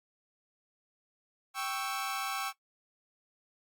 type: chord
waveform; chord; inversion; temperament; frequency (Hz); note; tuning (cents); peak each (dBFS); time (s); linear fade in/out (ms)
sawtooth; C# diminished; second; equal; 784 / 1108.7 / 1318.5; G5 / C#6 / E6; 0 / 0 / 0; -34; 1.54-2.53; 50
effects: noise-tail reverb RT60 0.1 s tail -17 dB re dry + Opus 48 kbps